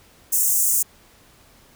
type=high-pass noise; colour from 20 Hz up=pink; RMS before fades=-19 dBFS; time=0.32-0.83 s; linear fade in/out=10 ms; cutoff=6700 Hz; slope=48 dB/octave; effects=pink hiss -53 dBFS RMS until 1.75 s